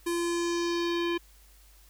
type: tone with low-pass filter sweep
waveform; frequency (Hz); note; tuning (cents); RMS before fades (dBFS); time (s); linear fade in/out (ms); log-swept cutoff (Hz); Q
square; 343; F4; -31; -29; 0.06-1.18; 10; 11000 to 2900; 2.2
effects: added 50 Hz sine -55 dBFS peak until 1.89 s + white hiss -60 dBFS RMS until 1.89 s